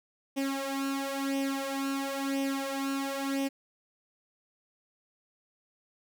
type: tone with flanger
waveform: sawtooth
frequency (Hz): 273.5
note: C#4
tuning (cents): -23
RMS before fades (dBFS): -32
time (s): 0.36-3.49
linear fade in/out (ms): 20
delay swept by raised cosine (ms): 0.34 to 2.94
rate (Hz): 0.98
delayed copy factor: +0.75
effects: none